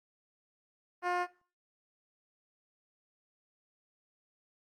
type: tone with band-pass filter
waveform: 10% pulse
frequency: 356.1 Hz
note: F4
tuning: 34 cents sharp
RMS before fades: -32 dBFS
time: 1.02-1.27 s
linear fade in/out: 50 ms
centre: 730 Hz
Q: 0.76
effects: noise-tail reverb RT60 0.4 s tail -20 dB re dry + Opus 32 kbps